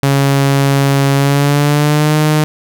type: tone with pitch glide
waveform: sawtooth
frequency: 138.59 to 152.89 Hz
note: C#3 to D#3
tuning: 0 to -30 cents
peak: -5 dBFS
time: 0.03-2.44 s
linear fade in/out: 0 ms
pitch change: +170 cents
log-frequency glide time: 1.15-2.16 s
effects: none